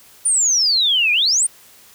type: exponential two-way sweep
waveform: sine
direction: down then up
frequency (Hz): 9480 to 2379 to 9480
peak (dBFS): -13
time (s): 0.25-1.47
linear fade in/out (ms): 10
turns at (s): 1.12
effects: white hiss -47 dBFS RMS until 1.94 s